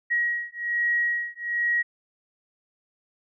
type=beating tone pair; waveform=sine; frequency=1900 / 1901.2 Hz; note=A#6 / A#6; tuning=+33 / +34 cents; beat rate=1.2 Hz; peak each=-26 dBFS; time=0.1-1.83 s; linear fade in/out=20 ms; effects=none